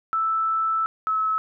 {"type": "tone pair in turn", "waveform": "sine", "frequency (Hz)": [1318.5, 1295.1], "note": ["E6", "E6"], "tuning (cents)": [0, -31], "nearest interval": "unison", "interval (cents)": 31, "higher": "first", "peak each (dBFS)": -20, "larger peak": "neither", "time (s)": [[0.13, 0.86], [1.07, 1.38]], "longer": "first", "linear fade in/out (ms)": 0, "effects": []}